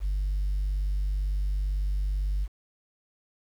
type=tone; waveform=sine; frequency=48.96 Hz; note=G1; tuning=1 cent flat; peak=-23 dBFS; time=0-2.48 s; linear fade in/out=50 ms; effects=tanh soft clip ceiling -22 dBFS + 9-bit